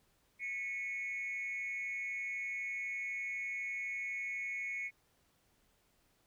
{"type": "tone with amplitude modulation", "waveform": "sine", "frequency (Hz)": 2200, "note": "C#7", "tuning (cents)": -14, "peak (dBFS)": -32, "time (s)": [0.39, 4.91], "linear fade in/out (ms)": 50, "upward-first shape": "sine", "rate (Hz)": 232, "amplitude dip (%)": 80, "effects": ["tanh soft clip ceiling -31 dBFS", "pink hiss -73 dBFS RMS until 6.26 s"]}